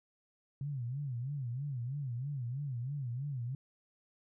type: tone with vibrato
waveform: sine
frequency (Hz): 131.3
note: C3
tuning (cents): +6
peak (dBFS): -35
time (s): 0.61-3.55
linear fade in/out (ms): 2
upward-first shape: sine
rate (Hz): 3.1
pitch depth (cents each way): 190
effects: none